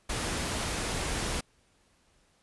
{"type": "noise", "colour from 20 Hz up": "pink", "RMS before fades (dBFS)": -32, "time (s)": [0.09, 1.41], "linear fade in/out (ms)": 10, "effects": ["pink hiss -67 dBFS RMS until 2.42 s", "resampled to 24000 Hz"]}